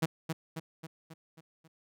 sawtooth tone with echo, 161.4 Hz, E3, 36 cents flat, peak -22 dBFS, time 0.02-0.06 s, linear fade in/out 10 ms, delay 270 ms, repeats 6, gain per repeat -5 dB, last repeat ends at 1.68 s, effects none

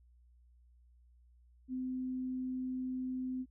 sine tone, 256.5 Hz, C4, 34 cents flat, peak -35 dBFS, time 1.68-3.46 s, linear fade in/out 50 ms, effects added 60 Hz sine -61 dBFS peak until 3.5 s

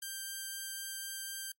5% pulse tone, 1576 Hz, G6, 9 cents sharp, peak -28 dBFS, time 0.02-1.52 s, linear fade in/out 5 ms, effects noise-tail reverb RT60 0.1 s tail -24 dB re dry + MP3 64 kbps

